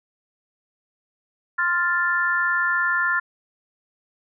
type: chord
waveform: sine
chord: F major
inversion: second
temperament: equal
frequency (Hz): 1046.5 / 1396.9 / 1760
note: C6 / F6 / A6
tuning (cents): 0 / 0 / 0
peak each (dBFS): -27 / -22 / -22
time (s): 1.58-3.2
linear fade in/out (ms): 10
effects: none